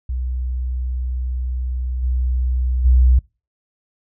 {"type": "tone with level steps", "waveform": "sine", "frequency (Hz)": 62.7, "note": "B1", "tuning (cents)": 27, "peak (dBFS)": [-20, -16, -9], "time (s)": [0.09, 3.19], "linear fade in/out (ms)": 5, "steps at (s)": [2.02, 2.84], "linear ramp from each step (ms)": 20, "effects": ["noise-tail reverb RT60 0.3 s tail -25 dB re dry"]}